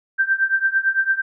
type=tone with tremolo; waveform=sine; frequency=1568 Hz; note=G6; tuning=in tune; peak=-12 dBFS; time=0.18-1.22 s; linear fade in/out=20 ms; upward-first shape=triangle; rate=8.9 Hz; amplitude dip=95%; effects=none